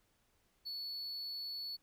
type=tone; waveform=triangle; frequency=4425 Hz; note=C#8; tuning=4 cents flat; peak=-39 dBFS; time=0.65-1.77 s; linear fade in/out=20 ms; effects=pink hiss -75 dBFS RMS until 1.82 s